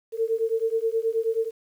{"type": "beating tone pair", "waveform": "sine", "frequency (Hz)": [446.6, 456], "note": ["A4", "A#4"], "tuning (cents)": [26, -38], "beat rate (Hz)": 9.4, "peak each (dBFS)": -25, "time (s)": [0.12, 1.51], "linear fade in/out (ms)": 50, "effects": ["9-bit"]}